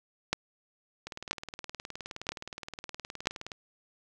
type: two click trains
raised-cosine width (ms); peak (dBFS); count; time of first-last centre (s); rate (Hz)
0.2; -9 / -22; 4 / 48; 0.33-3.271 / 1.07-3.518; 1.02 / 19.2
effects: none